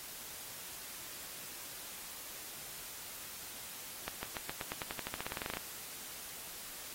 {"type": "accelerating click train", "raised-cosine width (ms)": 0.3, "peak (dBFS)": -21, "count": 20, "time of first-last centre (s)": [4.08, 5.57], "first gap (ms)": 150, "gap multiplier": 0.92, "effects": ["white hiss -47 dBFS RMS until 6.94 s", "AAC 48 kbps"]}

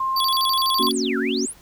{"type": "tone", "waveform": "sine", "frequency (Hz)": 1058, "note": "C6", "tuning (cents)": 19, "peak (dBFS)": -20, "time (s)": [0, 0.89], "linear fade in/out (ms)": 5}
{"type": "tone with vibrato", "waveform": "square", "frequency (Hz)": 3951, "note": "B7", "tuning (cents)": 0, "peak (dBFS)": -21, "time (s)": [0.16, 0.92], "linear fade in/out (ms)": 5, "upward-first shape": "square", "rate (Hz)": 12, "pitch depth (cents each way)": 270}
{"type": "chord", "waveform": "sine", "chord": "F# major", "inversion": "first", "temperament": "equal", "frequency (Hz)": [233.1, 277.2, 370], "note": ["A#3", "C#4", "F#4"], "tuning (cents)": [0, 0, 0], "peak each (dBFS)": -25, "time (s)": [0.79, 1.46], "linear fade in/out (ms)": 10}
{"type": "exponential two-way sweep", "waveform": "sine", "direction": "down then up", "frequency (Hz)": [11840, 1318.5, 11840], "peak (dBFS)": -26, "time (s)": [0.91, 1.54], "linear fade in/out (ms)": 50, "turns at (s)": 1.18}
{"effects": ["pink hiss -51 dBFS RMS until 1.61 s"]}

